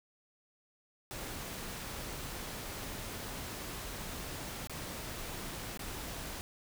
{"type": "noise with dropouts", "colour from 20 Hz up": "pink", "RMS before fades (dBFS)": -42, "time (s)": [1.11, 6.41], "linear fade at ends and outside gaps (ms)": 0, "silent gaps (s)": [[4.672, 4.696], [5.774, 5.793]], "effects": []}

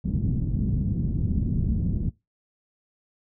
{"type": "low-pass noise", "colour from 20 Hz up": "white", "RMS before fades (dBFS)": -25, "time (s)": [0.04, 2.1], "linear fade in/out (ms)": 10, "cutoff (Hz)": 200, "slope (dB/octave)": 24, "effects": ["noise-tail reverb RT60 0.2 s tail -19 dB re dry"]}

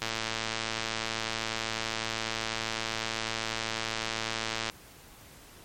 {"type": "click train", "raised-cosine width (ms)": 0.2, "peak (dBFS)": -13, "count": 525, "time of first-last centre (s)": [0.02, 4.699], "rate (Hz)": 112, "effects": ["pink hiss -52 dBFS RMS until 5.64 s", "MP3 64 kbps"]}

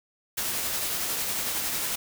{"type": "noise with tremolo", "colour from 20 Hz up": "white", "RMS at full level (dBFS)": -28, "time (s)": [0.37, 1.96], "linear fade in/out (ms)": 10, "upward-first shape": "triangle", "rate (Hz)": 11, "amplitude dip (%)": 30, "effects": []}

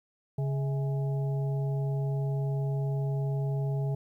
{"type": "harmonic tone with a mistuned harmonic", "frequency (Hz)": 138.59, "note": "C#3", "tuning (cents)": 0, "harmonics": [1, 3, 5, 6], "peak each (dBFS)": [-27, -39, -43, -47], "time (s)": [0.38, 3.95], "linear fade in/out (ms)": 5, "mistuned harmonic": 5, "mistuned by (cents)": -110, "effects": ["11-bit"]}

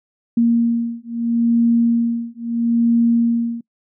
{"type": "beating tone pair", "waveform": "sine", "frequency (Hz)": [233.1, 233.86], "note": ["A#3", "A#3"], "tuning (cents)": [0, 6], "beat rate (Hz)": 0.76, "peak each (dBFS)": -17, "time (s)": [0.37, 3.61], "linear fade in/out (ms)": 5, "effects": ["noise-tail reverb RT60 0.1 s tail -25 dB re dry"]}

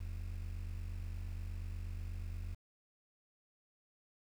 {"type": "ring-modulated tone", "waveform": "triangle", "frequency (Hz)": 62.2, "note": "B1", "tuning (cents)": 13, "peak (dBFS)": -34, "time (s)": [0, 2.55], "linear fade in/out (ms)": 10, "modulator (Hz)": 24.2, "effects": ["10-bit"]}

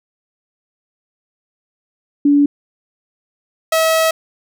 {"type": "tone pair in turn", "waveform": ["sine", "sawtooth"], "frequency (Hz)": [287.2, 644.7], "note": ["D4", "E5"], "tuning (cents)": [-39, -39], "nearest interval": "octave + major second", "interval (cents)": 1400, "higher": "second", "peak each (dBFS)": -8, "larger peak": "neither", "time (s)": [[2.25, 2.46], [3.72, 4.11]], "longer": "second", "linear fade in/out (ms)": 5, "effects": []}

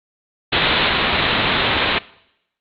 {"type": "low-pass noise", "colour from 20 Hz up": "white", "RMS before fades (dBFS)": -17, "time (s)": [0.52, 1.99], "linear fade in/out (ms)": 10, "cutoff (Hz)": 4000, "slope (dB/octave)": 96, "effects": ["noise-tail reverb RT60 0.8 s tail -21 dB re dry", "Opus 48 kbps"]}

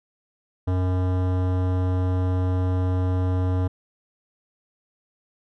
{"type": "tone with hard clipping", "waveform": "sine", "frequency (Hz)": 91.8, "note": "F#2", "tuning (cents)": -13, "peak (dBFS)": -22, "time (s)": [0.67, 3.68], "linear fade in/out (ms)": 10, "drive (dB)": 18, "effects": []}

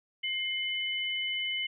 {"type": "tone pair together", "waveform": "sine", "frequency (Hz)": [2117, 3000], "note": ["C7", "F#7"], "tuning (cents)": [20, 23], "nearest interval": "tritone", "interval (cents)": 603, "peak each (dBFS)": [-33, -32], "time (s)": [0.23, 1.67], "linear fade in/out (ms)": 10, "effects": []}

